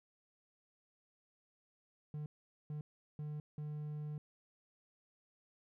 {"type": "tone bursts at uneven times", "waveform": "triangle", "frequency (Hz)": 150, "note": "D3", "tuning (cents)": 37, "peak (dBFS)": -38, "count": 4, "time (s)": [[2.14, 2.26], [2.7, 2.81], [3.19, 3.4], [3.58, 4.18]], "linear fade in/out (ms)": 2, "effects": []}